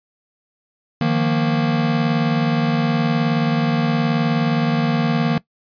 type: chord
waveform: square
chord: Eb suspended second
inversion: none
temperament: equal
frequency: 155.56 / 174.61 / 233.1 Hz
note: Eb3 / F3 / Bb3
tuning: 0 / 0 / 0 cents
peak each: -20 / -25 / -20 dBFS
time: 1.01-5.38 s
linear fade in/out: 2 ms
effects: noise-tail reverb RT60 0.1 s tail -19 dB re dry + resampled to 11025 Hz